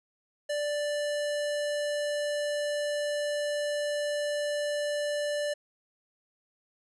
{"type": "tone", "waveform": "square", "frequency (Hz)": 587.3, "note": "D5", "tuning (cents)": 0, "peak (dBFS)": -29, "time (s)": [0.49, 5.54], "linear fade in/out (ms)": 10, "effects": ["resampled to 24000 Hz"]}